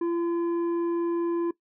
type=tone with tanh clipping; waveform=sine; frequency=340.6 Hz; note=F4; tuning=43 cents flat; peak=-25 dBFS; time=0.01-1.51 s; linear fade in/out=5 ms; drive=7 dB; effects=noise-tail reverb RT60 0.1 s tail -19 dB re dry